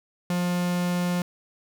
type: tone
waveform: 45% pulse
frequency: 177 Hz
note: F3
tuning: 23 cents sharp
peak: -23 dBFS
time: 0.3-1.22 s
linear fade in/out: 2 ms
effects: none